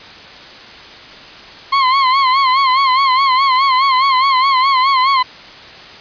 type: tone with vibrato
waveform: 40% pulse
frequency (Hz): 1061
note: C6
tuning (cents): +24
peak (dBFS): -9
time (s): 1.72-5.23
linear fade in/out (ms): 10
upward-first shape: sine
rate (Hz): 4.8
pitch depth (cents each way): 85
effects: white hiss -35 dBFS RMS until 6 s + resampled to 11025 Hz